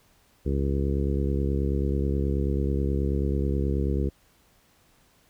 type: harmonic tone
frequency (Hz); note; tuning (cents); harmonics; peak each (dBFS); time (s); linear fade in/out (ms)
69.3; C#2; 0; 1 / 2 / 3 / 4 / 5 / 6 / 7; -25 / -30 / -32 / -35 / -33 / -34 / -38; 0.45-4.1; 20
effects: pink hiss -62 dBFS RMS until 5.29 s